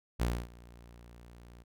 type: tone with ADSR envelope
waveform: sawtooth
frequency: 59.1 Hz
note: A#1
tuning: 24 cents sharp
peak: -23 dBFS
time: 0.19-1.64 s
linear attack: 24 ms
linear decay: 260 ms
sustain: -24 dB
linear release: 26 ms
effects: none